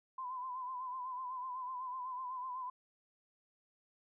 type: tone with vibrato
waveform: sine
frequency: 1016 Hz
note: B5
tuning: 49 cents sharp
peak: -39 dBFS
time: 0.18-2.7 s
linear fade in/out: 5 ms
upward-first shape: sine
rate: 8 Hz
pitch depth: 56 cents each way
effects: none